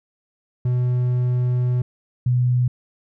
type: tone pair in turn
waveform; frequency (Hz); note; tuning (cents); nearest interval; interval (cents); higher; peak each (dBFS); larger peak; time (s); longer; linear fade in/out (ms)
triangle / sine; 124.2 / 124.2; B2 / B2; +10 / +10; unison; 0; neither; -15; neither; 0.65-1.82 / 2.26-2.68; first; 5
effects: none